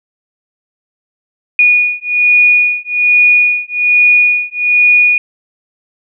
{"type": "beating tone pair", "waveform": "sine", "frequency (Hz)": [2454, 2455.2], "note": ["D#7", "D#7"], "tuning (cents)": [-25, -24], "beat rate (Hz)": 1.2, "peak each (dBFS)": -10, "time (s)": [1.59, 5.18], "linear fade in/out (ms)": 2, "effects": []}